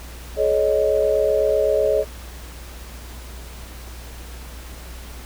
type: chord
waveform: sine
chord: Ab suspended fourth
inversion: none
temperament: equal with one note detuned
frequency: 426.2 / 554.4 / 622.3 Hz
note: Ab4 / Db5 / Eb5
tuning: +45 / 0 / 0 cents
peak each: -20 dBFS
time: 0.36-2.05 s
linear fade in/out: 50 ms
effects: added 60 Hz sine -35 dBFS peak until 5.25 s + pink hiss -41 dBFS RMS until 5.25 s